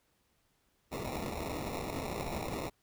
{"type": "noise with sample-and-hold", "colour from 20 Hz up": "white", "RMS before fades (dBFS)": -38, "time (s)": [0.91, 2.7], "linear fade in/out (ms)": 20, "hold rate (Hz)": 1575, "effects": ["pink hiss -74 dBFS RMS until 2.82 s"]}